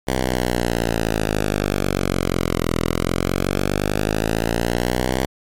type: exponential two-way sweep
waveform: 5% pulse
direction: down then up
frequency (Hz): 65.41 to 41.2 to 65.41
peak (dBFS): -7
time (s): 0.07-5.26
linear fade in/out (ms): 10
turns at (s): 2.76
effects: MP3 64 kbps